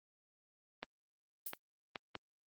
clicks, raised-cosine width 0.3 ms, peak -24 dBFS, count 4, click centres 0.83 / 1.534 / 1.958 / 2.153 s
violet noise with exponential decay, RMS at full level -36 dBFS, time 1.46-1.58 s, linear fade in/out 5 ms, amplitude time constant 26 ms
effects high-pass 150 Hz 12 dB/octave + Opus 24 kbps

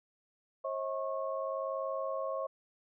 sine tone cluster, 538 / 639 / 1092 Hz, C5 / D#5 / C#6, +48 / +46 / -26 cents, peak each -36 / -38 / -39 dBFS, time 0.64-2.47 s, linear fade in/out 10 ms, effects none

